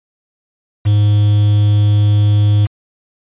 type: tone with quantisation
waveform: triangle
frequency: 103.83 Hz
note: G#2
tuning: in tune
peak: -6 dBFS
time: 0.85-2.67 s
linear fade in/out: 20 ms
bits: 5
effects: resampled to 8000 Hz